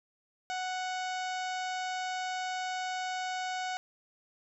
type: harmonic tone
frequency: 740 Hz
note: F#5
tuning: in tune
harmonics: 1 / 2 / 3 / 4 / 5 / 6 / 7 / 8 / 9 / 10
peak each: -34 / -40 / -44 / -46 / -48 / -50 / -51 / -52 / -53 / -54 dBFS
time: 0.5-3.77 s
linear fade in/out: 0 ms
effects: none